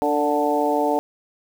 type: harmonic tone with a mistuned harmonic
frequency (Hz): 146.83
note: D3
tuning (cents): 0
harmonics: 2 / 3 / 4 / 5 / 6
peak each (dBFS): -24 / -24 / -24 / -24 / -24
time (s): 0.02-0.99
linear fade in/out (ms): 0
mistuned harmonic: 3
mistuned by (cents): +26
effects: 7-bit